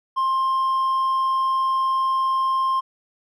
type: tone with hard clipping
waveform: sine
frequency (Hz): 1057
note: C6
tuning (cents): +17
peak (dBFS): -19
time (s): 0.16-2.81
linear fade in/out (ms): 20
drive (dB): 2
effects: none